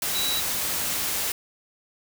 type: tone in noise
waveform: sine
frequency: 3914 Hz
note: B7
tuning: 16 cents flat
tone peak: -26 dBFS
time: 0.15-0.4 s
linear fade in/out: 2 ms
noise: white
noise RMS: -27 dBFS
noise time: 0.02-1.32 s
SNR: -2 dB
effects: none